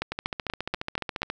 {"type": "two click trains", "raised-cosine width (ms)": 0.3, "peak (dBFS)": [-11, -14], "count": [6, 18], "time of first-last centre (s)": [[0.02, 1.219], [0.12, 1.301]], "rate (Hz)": [4.17, 14.4], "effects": []}